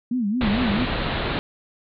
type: tone with vibrato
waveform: sine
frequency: 225.6 Hz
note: A3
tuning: 44 cents sharp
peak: -20 dBFS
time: 0.11-0.85 s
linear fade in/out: 5 ms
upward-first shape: sine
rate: 4.5 Hz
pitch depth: 220 cents each way
type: low-pass noise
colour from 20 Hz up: pink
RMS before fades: -25 dBFS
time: 0.41-1.39 s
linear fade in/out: 0 ms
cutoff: 4200 Hz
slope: 96 dB/octave
effects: none